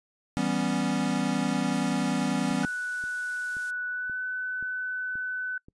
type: chord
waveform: square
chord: C# half-diminished seventh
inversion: first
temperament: equal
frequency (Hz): 164.81 / 196 / 246.9 / 277.2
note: E3 / G3 / B3 / C#4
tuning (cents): 0 / 0 / 0 / 0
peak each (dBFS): -34 / -31 / -30 / -31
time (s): 0.37-2.65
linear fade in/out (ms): 0
type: noise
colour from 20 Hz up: blue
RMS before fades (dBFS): -45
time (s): 1.72-3.71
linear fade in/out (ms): 10
type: click train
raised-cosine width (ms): 3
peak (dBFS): -35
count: 7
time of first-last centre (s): 2.51-5.685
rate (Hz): 1.89
type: tone with pitch glide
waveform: sine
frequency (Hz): 1481 to 1505.1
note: F#6 to F#6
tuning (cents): +1 to +29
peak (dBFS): -29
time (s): 2.63-5.58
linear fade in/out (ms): 5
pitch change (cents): +28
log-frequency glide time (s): 3.89-4.19
effects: noise-tail reverb RT60 0.1 s tail -25 dB re dry + resampled to 22050 Hz